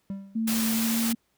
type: tone with exponential decay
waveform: triangle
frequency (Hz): 196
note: G3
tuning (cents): 0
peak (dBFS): -26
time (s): 0.1-0.53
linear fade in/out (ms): 0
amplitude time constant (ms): 92
type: tone with pitch glide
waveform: sine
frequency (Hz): 224.1 to 229.7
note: A3 to A#3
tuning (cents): +32 to -25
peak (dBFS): -24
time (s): 0.35-1.15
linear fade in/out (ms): 10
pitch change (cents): +43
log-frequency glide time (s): 0.69-1.02
type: noise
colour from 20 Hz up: white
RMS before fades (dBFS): -30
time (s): 0.47-1.13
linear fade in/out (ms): 10
effects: pink hiss -71 dBFS RMS until 1.37 s + high-pass 60 Hz 12 dB/octave